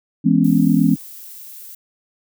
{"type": "chord", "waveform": "sine", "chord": "C# minor seventh", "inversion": "first", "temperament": "just", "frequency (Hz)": [166.31, 207.9, 249.5, 277.2], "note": ["E3", "G#3", "B3", "C#4"], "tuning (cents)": [16, 2, 18, 0], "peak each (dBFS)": -17, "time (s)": [0.24, 0.96], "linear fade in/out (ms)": 20}
{"type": "noise", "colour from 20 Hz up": "violet", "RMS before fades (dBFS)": -37, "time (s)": [0.44, 1.75], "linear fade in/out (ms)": 5}
{"effects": []}